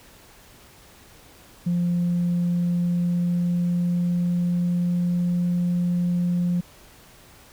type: tone with pitch glide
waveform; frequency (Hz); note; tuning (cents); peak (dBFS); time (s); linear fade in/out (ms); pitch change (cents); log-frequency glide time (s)
sine; 174.61 to 176.03; F3 to F3; 0 to +14; -18; 1.66-6.61; 10; +14; 2.77-5.49
effects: tanh soft clip ceiling -17 dBFS + pink hiss -50 dBFS RMS until 7.52 s